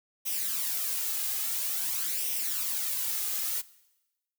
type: noise with flanger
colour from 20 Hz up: blue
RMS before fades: -31 dBFS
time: 0.25-3.62 s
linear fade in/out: 20 ms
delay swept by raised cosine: 0.34 to 2.44 ms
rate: 0.49 Hz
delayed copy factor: +0.6
effects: noise-tail reverb RT60 1.0 s tail -20 dB re dry